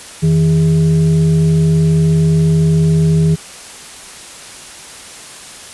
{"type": "tone with frequency modulation", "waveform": "sine", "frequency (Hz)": 159.7, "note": "D#3", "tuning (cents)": 45, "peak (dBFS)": -8, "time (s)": [0.22, 3.36], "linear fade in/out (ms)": 20, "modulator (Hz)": 247, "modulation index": 0.45, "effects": ["white hiss -33 dBFS RMS until 5.73 s", "resampled to 24000 Hz"]}